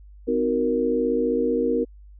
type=chord; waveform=sine; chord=C half-diminished seventh; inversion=none; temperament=equal with one note detuned; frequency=255.8 / 311.1 / 370 / 466.2 Hz; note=C4 / Eb4 / Gb4 / Bb4; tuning=-39 / 0 / 0 / 0 cents; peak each=-25 / -28 / -28 / -22 dBFS; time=0.27-1.85 s; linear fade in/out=20 ms; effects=added 50 Hz sine -43 dBFS peak until 2.19 s